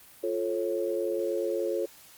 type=chord; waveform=sine; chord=F augmented; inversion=none; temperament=just; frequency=349.2 / 436.5 / 545.7 Hz; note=F4 / A4 / C#5; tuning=0 / -14 / -27 cents; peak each=-31 dBFS; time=0.23-1.86 s; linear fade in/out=10 ms; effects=white hiss -53 dBFS RMS until 2.17 s + Opus 32 kbps